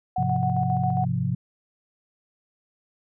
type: tone with tremolo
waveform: sine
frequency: 740 Hz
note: F#5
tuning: in tune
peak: -23 dBFS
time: 0.16-1.05 s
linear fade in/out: 5 ms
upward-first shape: square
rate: 7.4 Hz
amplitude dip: 45%
type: chord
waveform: sine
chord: F minor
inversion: first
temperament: equal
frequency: 103.83 / 130.81 / 174.61 Hz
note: Ab2 / C3 / F3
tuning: 0 / 0 / 0 cents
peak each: -29 / -25 / -27 dBFS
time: 0.18-1.35 s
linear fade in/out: 5 ms
effects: none